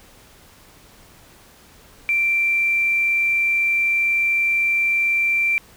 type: tone with quantisation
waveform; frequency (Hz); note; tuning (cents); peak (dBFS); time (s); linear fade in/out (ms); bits
sine; 2353; D7; +3; -16; 2.09-5.58; 0; 7
effects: pink hiss -49 dBFS RMS until 5.76 s